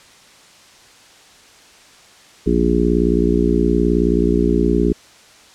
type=harmonic tone; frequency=59 Hz; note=A#1; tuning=22 cents sharp; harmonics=1 / 3 / 4 / 5 / 6 / 7; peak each=-20 / -20 / -20 / -20 / -20 / -20 dBFS; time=2.46-4.93 s; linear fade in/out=10 ms; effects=white hiss -46 dBFS RMS until 5.54 s + low-pass 7000 Hz 12 dB/octave